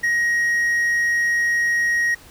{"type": "tone", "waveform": "triangle", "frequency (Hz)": 1885, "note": "A#6", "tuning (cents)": 19, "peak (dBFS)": -15, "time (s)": [0.03, 2.15], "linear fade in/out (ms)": 10, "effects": ["pink hiss -46 dBFS RMS until 2.3 s"]}